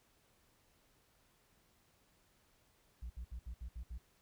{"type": "tone bursts", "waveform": "sine", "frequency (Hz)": 59, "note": "A#1", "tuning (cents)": 22, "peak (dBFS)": -39, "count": 7, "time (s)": [3.02, 3.982], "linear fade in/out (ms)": 10, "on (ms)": 80, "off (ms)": 67, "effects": ["tanh soft clip ceiling -41 dBFS", "pink hiss -72 dBFS RMS until 4.21 s"]}